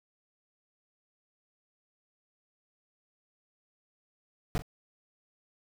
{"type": "noise with echo", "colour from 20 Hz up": "brown", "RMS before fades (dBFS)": -29, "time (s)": [4.55, 4.58], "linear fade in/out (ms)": 0, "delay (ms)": 41, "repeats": 1, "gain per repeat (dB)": -14, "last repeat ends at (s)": 4.621, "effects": []}